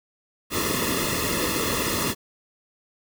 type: noise with comb filter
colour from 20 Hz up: pink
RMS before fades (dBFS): -25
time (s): 0.5-2.15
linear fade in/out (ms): 50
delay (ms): 1.3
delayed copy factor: -0.95
effects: none